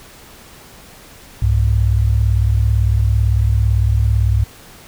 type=tone pair together; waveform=sine; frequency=65.94 / 103.83 Hz; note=C2 / G#2; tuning=+14 / 0 cents; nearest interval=minor sixth; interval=786 cents; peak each=-14 dBFS; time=1.42-4.44 s; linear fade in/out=5 ms; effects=pink hiss -41 dBFS RMS until 4.87 s